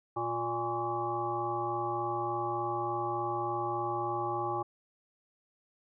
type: harmonic tone with a mistuned harmonic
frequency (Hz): 117.5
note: A#2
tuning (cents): +14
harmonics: 1 / 3 / 5 / 7 / 9 / 10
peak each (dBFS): -42 / -36 / -42 / -34 / -42 / -37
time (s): 0.16-4.63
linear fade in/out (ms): 10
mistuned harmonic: 10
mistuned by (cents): -51
effects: none